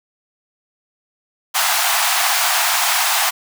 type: high-pass noise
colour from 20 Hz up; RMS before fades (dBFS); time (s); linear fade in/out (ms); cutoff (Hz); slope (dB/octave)
pink; -17; 1.54-3.31; 20; 670; 96
effects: none